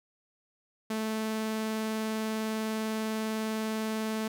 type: tone with vibrato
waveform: sawtooth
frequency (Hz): 218.9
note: A3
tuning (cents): -9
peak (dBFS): -26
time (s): 0.9-4.28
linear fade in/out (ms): 5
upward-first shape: square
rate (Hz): 20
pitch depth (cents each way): 11
effects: none